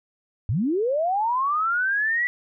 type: linear sweep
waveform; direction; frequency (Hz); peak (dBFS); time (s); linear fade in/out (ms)
sine; up; 86.6 to 1975.5; -20; 0.49-2.27; 0
effects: none